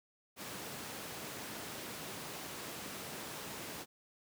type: high-pass noise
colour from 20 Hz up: pink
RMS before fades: -45 dBFS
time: 0.36-3.86 s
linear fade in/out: 50 ms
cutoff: 160 Hz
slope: 12 dB/octave
effects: none